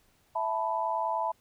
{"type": "chord", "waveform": "sine", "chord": "E suspended fourth", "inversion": "none", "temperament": "just", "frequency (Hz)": [659.3, 879, 988.9], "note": ["E5", "A5", "B5"], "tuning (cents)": [0, -2, 2], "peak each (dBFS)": [-33, -31, -31], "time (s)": [0.35, 1.32], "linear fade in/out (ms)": 10, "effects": ["pink hiss -67 dBFS RMS until 1.4 s"]}